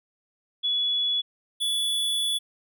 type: tone pair in turn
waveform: sine / square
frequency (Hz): 3400 / 3430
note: G#7 / A7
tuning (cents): +40 / -45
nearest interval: unison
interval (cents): 15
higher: second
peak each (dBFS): -22 / -24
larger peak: first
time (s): 0.63-1.22 / 1.6-2.39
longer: second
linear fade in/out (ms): 20
effects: none